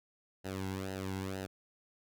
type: tone with flanger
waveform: sawtooth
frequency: 95.5 Hz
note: G2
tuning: 45 cents flat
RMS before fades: -39 dBFS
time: 0.44-1.47 s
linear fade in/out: 20 ms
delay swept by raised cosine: 0.87 to 1.7 ms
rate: 2.1 Hz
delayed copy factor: -0.85
effects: none